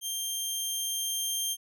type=tone with level ramp; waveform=15% pulse; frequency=3178 Hz; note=G7; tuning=23 cents sharp; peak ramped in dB=-24 to -21 dBFS; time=0.01-1.57 s; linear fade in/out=50 ms; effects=none